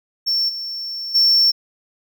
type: tone with level steps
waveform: triangle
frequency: 5430 Hz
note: F8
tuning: 50 cents flat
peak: -15 / -24 / -10 dBFS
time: 0.26-1.52 s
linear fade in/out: 20 ms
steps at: 0.48 / 1.14 s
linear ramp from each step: 20 ms
effects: none